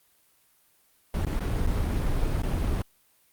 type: noise with dropouts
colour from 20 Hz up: brown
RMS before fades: -26 dBFS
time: 1.14-2.82 s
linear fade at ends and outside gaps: 2 ms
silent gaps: 1.25-1.266 / 1.395-1.405 / 1.666-1.672 / 2.42-2.433 s
effects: white hiss -64 dBFS RMS until 3.32 s + Opus 32 kbps